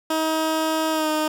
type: tone with pitch glide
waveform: 15% pulse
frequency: 317.2 to 308.7 Hz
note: D#4 to D#4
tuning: +33 to -14 cents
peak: -14 dBFS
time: 0.1-1.28 s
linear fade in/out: 5 ms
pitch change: -47 cents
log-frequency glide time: 0.91-1.09 s
effects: none